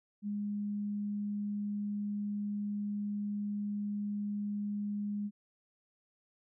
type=tone; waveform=sine; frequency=205.7 Hz; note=G#3; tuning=16 cents flat; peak=-33 dBFS; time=0.22-5.31 s; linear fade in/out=50 ms; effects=none